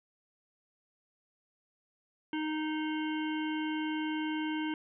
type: harmonic tone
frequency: 310 Hz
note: D#4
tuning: 6 cents flat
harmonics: 1 / 3 / 5 / 7 / 9 / 10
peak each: -32 / -41 / -43 / -45 / -47 / -47 dBFS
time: 2.33-4.74 s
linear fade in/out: 2 ms
effects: none